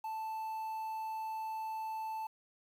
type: tone with quantisation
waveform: triangle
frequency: 880 Hz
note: A5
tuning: in tune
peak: -35 dBFS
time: 0.04-2.27 s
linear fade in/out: 5 ms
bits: 10
effects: none